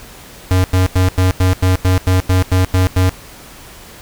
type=tone bursts; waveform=square; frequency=92.5 Hz; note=F#2; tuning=in tune; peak=-10 dBFS; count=12; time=0.51-3.093 s; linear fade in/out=0 ms; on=130 ms; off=93 ms; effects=pink hiss -37 dBFS RMS until 4.01 s